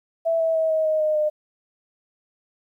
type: tone with pitch steps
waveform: sine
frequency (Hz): 660 / 650.9 / 642 / 633.1 / 624.4 / 615.8 / 607.3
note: E5 / E5 / E5 / D#5 / D#5 / D#5 / D#5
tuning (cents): +2 / -22 / -46 / +30 / +6 / -18 / -42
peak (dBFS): -18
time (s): 0.25-1.3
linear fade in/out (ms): 20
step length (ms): 150
effects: 10-bit